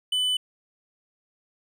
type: tone with tanh clipping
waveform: sine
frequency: 3000 Hz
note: F#7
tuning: 23 cents sharp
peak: -23 dBFS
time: 0.12-0.37 s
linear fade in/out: 5 ms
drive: 7 dB
effects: none